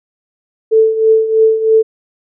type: tone with tremolo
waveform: sine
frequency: 442.1 Hz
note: A4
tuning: 8 cents sharp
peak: -4 dBFS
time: 0.71-1.83 s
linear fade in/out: 20 ms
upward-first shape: triangle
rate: 3.1 Hz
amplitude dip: 75%
effects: none